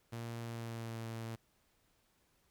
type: tone with pitch glide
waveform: sawtooth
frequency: 116.54 to 113.81 Hz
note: A#2 to A#2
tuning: 0 to -41 cents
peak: -37 dBFS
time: 0.12-1.36 s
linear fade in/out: 10 ms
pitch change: -41 cents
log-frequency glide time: 0.42-1.03 s
effects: pink hiss -74 dBFS RMS until 2.5 s